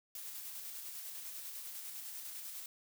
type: noise with tremolo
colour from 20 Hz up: blue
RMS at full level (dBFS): -45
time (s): 0.15-2.66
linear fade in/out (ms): 2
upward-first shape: square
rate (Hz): 10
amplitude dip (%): 25
effects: none